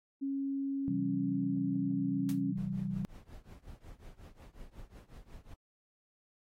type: tone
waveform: sine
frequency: 274.4 Hz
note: C#4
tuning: 17 cents flat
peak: -32 dBFS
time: 0.21-2.53 s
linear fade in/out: 20 ms
type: chord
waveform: sine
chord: C major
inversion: none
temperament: equal with one note detuned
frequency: 130.81 / 164.81 / 192.08 Hz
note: C3 / E3 / G3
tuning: 0 / 0 / -35 cents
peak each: -40 / -39 / -35 dBFS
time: 0.88-3.05 s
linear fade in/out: 0 ms
type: noise with exponential decay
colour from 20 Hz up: white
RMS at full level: -43 dBFS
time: 2.29-2.41 s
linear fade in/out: 0 ms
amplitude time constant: 26 ms
type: noise with tremolo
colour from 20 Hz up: brown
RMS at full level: -47 dBFS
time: 2.57-5.54 s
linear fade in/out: 5 ms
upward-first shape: triangle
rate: 5.5 Hz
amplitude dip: 95%
effects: AAC 48 kbps